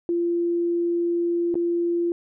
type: tone with dropouts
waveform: sine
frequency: 343.6 Hz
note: F4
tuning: 28 cents flat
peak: -20 dBFS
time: 0.09-2.12 s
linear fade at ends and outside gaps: 1 ms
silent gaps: 1.543-1.554 s
effects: none